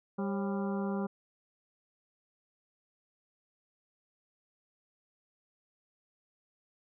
harmonic tone with a mistuned harmonic, 198.2 Hz, G3, 19 cents sharp, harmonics 1 / 2 / 3 / 4 / 5 / 6 / 7, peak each -32 / -38 / -42 / -44 / -46 / -48 / -49 dBFS, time 0.18-1.07 s, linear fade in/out 10 ms, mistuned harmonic 3, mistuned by -140 cents, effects none

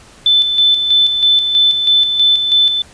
sine tone with tremolo, 3520 Hz, A7, in tune, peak -7 dBFS, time 0.26-2.82 s, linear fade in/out 2 ms, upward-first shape square, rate 3.1 Hz, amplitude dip 50%, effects pink hiss -42 dBFS RMS until 2.93 s + resampled to 22050 Hz

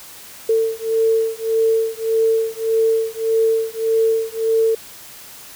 sine beating tone pair, 447.6 / 449.3 Hz, A4 / A4, +30 / +36 cents, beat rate 1.7 Hz, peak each -18 dBFS, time 0.49-4.75 s, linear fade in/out 5 ms, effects white hiss -39 dBFS RMS until 5.55 s

